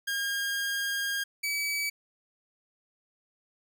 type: tone pair in turn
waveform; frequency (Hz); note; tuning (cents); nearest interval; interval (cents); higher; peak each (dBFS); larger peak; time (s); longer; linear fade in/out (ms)
sawtooth; 1618 / 2288; G#6 / D7; -46 / -46; tritone; 600; second; -25; neither; 0.07-1.24 / 1.43-1.9; first; 10
effects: none